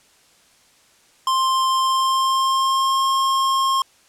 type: tone with pitch glide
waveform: square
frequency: 1051 to 1071.2 Hz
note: C6 to C6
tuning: +7 to +40 cents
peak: -17 dBFS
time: 1.27-3.82 s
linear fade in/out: 2 ms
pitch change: +33 cents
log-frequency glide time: 1.76-3.05 s
effects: white hiss -55 dBFS RMS until 4.08 s + low-pass 9000 Hz 12 dB/octave